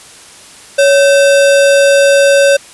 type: tone with sample-and-hold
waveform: sine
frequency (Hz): 559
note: C#5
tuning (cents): +14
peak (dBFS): -4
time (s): 0.78-2.57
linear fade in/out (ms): 10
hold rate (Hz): 2100
effects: white hiss -36 dBFS RMS until 2.73 s + resampled to 24000 Hz